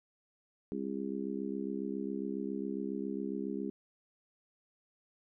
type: harmonic tone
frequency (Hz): 67.3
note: C2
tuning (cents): +49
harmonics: 3 / 4 / 5 / 6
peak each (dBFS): -39 / -39 / -41 / -41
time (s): 0.72-3.7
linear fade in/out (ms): 0
effects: none